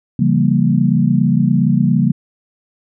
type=chord; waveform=sine; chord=C# diminished seventh; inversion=none; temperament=equal with one note detuned; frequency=138.59 / 168.86 / 196 / 233.1 Hz; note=C#3 / E3 / G3 / Bb3; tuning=0 / +42 / 0 / 0 cents; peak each=-16 dBFS; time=0.19-2.12 s; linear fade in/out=5 ms; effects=none